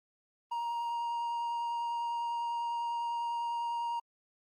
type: tone with vibrato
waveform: triangle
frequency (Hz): 940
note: A#5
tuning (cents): +14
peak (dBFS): -30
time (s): 0.51-4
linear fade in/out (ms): 10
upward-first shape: sine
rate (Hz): 10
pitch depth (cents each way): 9
effects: Opus 24 kbps